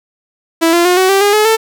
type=tone with pitch steps; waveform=sawtooth; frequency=329.6 / 344 / 359 / 374.7 / 391.1 / 408.1 / 426 / 444.6 Hz; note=E4 / F4 / F4 / F#4 / G4 / G#4 / G#4 / A4; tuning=0 / -26 / +48 / +22 / -4 / -30 / +44 / +18 cents; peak=-4 dBFS; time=0.61-1.57 s; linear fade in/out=20 ms; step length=120 ms; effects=none